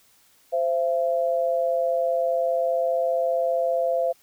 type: tone pair together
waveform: sine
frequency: 520 / 675.1 Hz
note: C5 / E5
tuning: -11 / +41 cents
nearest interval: perfect fourth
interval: 452 cents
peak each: -23 dBFS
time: 0.52-4.13 s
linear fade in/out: 20 ms
effects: white hiss -59 dBFS RMS until 4.22 s